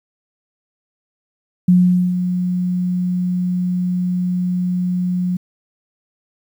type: tone with ADSR envelope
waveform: sine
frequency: 180 Hz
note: F#3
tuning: 47 cents flat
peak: -7 dBFS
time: 1.68-5.37 s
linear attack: 6 ms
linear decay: 440 ms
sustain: -9 dB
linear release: 7 ms
effects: 8-bit

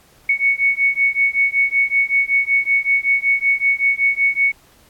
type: beating tone pair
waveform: sine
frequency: 2217 / 2222.3 Hz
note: C#7 / C#7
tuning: 0 / +4 cents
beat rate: 5.3 Hz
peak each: -17 dBFS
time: 0.29-4.52 s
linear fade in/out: 5 ms
effects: pink hiss -52 dBFS RMS until 4.89 s + AAC 64 kbps

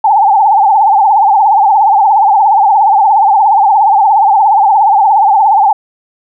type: tone with vibrato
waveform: sine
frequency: 830.6 Hz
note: G#5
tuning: in tune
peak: -4 dBFS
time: 0.04-5.73 s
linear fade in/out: 5 ms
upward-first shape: triangle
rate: 17 Hz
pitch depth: 160 cents each way
effects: none

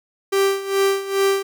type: tone with tremolo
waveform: 45% pulse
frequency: 391.8 Hz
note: G4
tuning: 1 cent flat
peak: -14 dBFS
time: 0.32-1.43 s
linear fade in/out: 10 ms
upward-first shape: sine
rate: 2.4 Hz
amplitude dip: 80%
effects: none

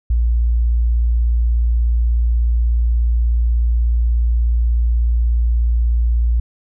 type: tone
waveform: sine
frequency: 58.27 Hz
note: A#1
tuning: in tune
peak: -12 dBFS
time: 0.1-6.4 s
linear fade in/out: 5 ms
effects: none

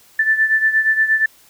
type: beating tone pair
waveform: sine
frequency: 1760 / 1768.5 Hz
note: A6 / A6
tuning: 0 / +8 cents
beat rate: 8.5 Hz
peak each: -14 / -19 dBFS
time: 0.19-1.26 s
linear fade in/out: 5 ms
effects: white hiss -50 dBFS RMS until 1.49 s

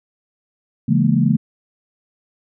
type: chord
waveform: sine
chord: A# half-diminished seventh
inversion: first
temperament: just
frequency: 139.85 / 167.82 / 209.8 / 233.1 Hz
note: C#3 / E3 / G#3 / A#3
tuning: +16 / +31 / +18 / 0 cents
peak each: -18 dBFS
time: 0.88-1.37 s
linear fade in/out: 10 ms
effects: none

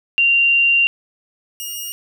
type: tone pair in turn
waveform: sine / 10% pulse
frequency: 2771 / 2851 Hz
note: F7 / F7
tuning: -14 / +35 cents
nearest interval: unison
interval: 49 cents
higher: second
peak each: -11 / -17 dBFS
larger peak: first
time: 0.18-0.87 / 1.6-1.92 s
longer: first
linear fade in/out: 0 ms
effects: none

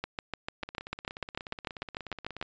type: two click trains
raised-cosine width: 0.3 ms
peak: -17 / -24 dBFS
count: 17 / 31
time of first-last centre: 0.04-2.414 / 0.63-2.426 s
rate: 6.74 / 16.7 Hz
effects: resampled to 16000 Hz

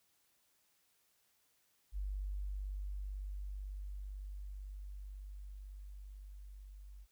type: tone with level ramp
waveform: sine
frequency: 49 Hz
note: G1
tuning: in tune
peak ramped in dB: -36 to -50 dBFS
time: 1.92-7.07 s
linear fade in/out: 50 ms
effects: white hiss -75 dBFS RMS until 7.11 s

